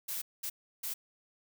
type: noise bursts at uneven times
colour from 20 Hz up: blue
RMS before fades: -37 dBFS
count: 3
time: 0.08-0.22 / 0.43-0.5 / 0.83-0.94 s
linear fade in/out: 10 ms
effects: none